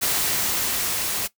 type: noise with level ramp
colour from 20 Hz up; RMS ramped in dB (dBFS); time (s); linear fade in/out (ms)
white; -22 to -26; 0.01-1.28; 20
effects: noise-tail reverb RT60 0.1 s tail -17 dB re dry